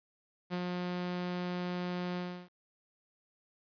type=tone with ADSR envelope; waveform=sawtooth; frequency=178.7 Hz; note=F3; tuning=40 cents sharp; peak=-28 dBFS; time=0.5-2.49 s; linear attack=36 ms; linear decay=52 ms; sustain=-2 dB; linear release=320 ms; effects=resampled to 11025 Hz + 11-bit